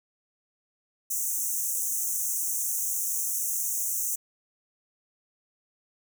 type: high-pass noise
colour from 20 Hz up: pink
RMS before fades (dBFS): -29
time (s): 1.1-4.16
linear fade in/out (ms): 10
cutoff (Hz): 6000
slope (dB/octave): 96
effects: none